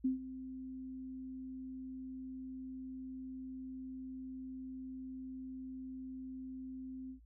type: tone with ADSR envelope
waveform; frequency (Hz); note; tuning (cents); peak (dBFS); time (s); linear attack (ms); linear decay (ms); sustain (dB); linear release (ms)
sine; 260; C4; -11; -28; 0.04-7.2; 11; 130; -15; 100
effects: added 56 Hz sine -58 dBFS peak until 7.25 s